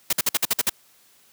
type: noise bursts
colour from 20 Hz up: white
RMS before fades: -20 dBFS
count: 8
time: 0.1-0.696 s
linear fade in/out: 5 ms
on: 29 ms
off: 52 ms
effects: white hiss -57 dBFS RMS until 1.32 s + high-pass 100 Hz 12 dB/octave